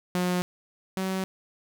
sawtooth tone pair in turn, 179.7 / 189.18 Hz, F3 / F#3, +50 / +39 cents, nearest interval minor second, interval 89 cents, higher second, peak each -20 / -23 dBFS, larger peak first, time 0.15-0.42 / 0.97-1.24 s, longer neither, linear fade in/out 0 ms, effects none

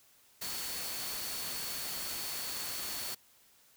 sine tone in noise, 4435 Hz, C#8, in tune, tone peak -44 dBFS, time 0.41-3.15 s, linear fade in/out 10 ms, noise white, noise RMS -39 dBFS, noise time 0.41-3.15 s, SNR -8 dB, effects white hiss -64 dBFS RMS until 3.76 s

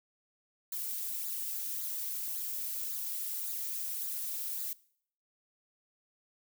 violet noise with flanger, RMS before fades -37 dBFS, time 0.72-4.73 s, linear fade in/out 2 ms, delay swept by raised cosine 0.35 to 3.45 ms, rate 1.8 Hz, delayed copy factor -0.65, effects noise-tail reverb RT60 0.6 s tail -21 dB re dry

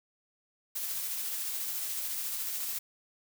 blue noise with tremolo, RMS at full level -34 dBFS, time 0.75-2.79 s, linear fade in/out 10 ms, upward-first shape sine, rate 14 Hz, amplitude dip 25%, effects none

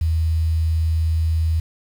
sine tone with quantisation, 80.7 Hz, E2, 36 cents flat, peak -16 dBFS, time 0.01-1.6 s, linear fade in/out 5 ms, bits 7, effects none

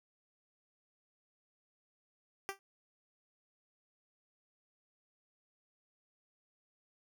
10% pulse tone with exponential decay, 392 Hz, G4, in tune, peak -25 dBFS, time 2.49-2.59 s, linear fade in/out 0 ms, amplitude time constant 21 ms, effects none

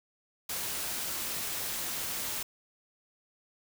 white noise, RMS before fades -35 dBFS, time 0.49-2.43 s, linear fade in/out 5 ms, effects none

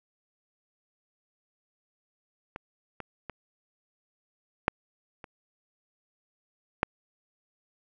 clicks, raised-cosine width 0.5 ms, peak -22 / -22 / -22 / -6 / -27 / -7 dBFS, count 6, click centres 2.561 / 3.003 / 3.297 / 4.681 / 5.242 / 6.831 s, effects none

